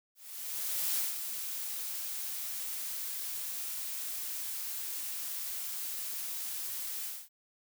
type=noise with ADSR envelope; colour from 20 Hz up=blue; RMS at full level=-31 dBFS; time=0.15-7.29 s; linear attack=830 ms; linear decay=160 ms; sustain=-7 dB; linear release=230 ms; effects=none